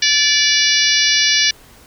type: harmonic tone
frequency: 580 Hz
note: D5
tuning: 22 cents flat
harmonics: 3 / 4 / 5 / 6 / 7 / 8 / 9 / 10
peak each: -20 / -20 / -20 / -20 / -20 / -20 / -20 / -20 dBFS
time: 0.02-1.51 s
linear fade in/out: 5 ms
effects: pink hiss -45 dBFS RMS until 1.86 s